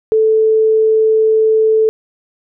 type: tone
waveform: sine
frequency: 438.9 Hz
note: A4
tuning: 4 cents flat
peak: -8 dBFS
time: 0.12-1.89 s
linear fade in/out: 0 ms
effects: none